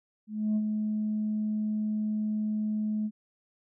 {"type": "tone with ADSR envelope", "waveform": "sine", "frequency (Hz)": 213.7, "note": "G#3", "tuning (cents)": 50, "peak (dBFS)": -21, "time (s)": [0.27, 3.11], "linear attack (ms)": 290, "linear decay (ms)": 51, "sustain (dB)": -5, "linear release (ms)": 54, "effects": ["tanh soft clip ceiling -22 dBFS"]}